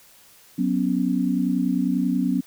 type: chord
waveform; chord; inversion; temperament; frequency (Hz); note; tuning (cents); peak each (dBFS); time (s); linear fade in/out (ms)
sine; F# suspended fourth; none; equal; 185 / 246.9 / 277.2; F#3 / B3 / C#4; 0 / 0 / 0; -24 / -23 / -24; 0.58-2.41; 10
effects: white hiss -52 dBFS RMS until 2.46 s